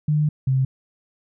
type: tone pair in turn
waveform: sine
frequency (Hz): 150.8 / 132.19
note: D3 / C3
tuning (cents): +46 / +18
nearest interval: major second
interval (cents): 228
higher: first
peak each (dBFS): -16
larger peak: neither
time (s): 0.08-0.29 / 0.47-0.65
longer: first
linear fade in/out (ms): 5
effects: none